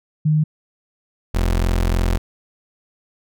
sine / 30% pulse tone pair in turn, 153.6 / 43.25 Hz, D#3 / F1, -22 / -16 cents, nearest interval octave + minor seventh, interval 2194 cents, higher first, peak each -13 dBFS, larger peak neither, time 0.25-0.44 / 1.34-2.18 s, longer second, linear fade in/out 10 ms, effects none

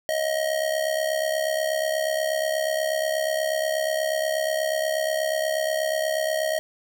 square tone with amplitude modulation, 631 Hz, D#5, 24 cents sharp, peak -20 dBFS, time 0.09-6.59 s, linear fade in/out 0 ms, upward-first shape sine, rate 68.3 Hz, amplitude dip 70%, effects none

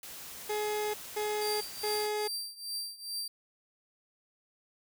white noise, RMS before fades -45 dBFS, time 0.03-2.07 s, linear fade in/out 2 ms
30% pulse tone bursts, 421.7 Hz, G#4, 26 cents sharp, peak -28 dBFS, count 3, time 0.49-2.28 s, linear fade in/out 10 ms, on 450 ms, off 220 ms
sawtooth tone with tremolo, 4699 Hz, D8, in tune, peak -30 dBFS, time 1.41-3.28 s, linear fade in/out 5 ms, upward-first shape triangle, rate 2.4 Hz, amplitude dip 90%
effects none

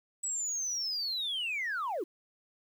sine linear sweep, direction down, 7902 to 300.1 Hz, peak -30 dBFS, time 0.23-2.04 s, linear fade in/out 10 ms, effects tanh soft clip ceiling -28 dBFS + 10-bit

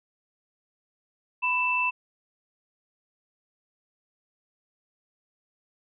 sine tone pair together, 994.5 / 2655 Hz, B5 / E7, +12 / +12 cents, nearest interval octave + perfect fourth, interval 1700 cents, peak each -27 / -24 dBFS, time 1.42-1.91 s, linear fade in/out 20 ms, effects none

